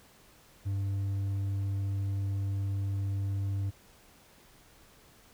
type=tone with hard clipping; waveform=sine; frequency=98.5 Hz; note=G2; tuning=9 cents sharp; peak=-30 dBFS; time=0.65-3.71 s; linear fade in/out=20 ms; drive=3 dB; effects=pink hiss -59 dBFS RMS until 5.33 s